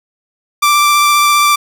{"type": "tone with vibrato", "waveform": "sawtooth", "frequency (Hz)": 1174.7, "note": "D6", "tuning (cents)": 0, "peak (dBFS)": -4, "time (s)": [0.62, 1.56], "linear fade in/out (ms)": 10, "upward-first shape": "triangle", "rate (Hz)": 15, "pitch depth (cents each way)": 14, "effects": []}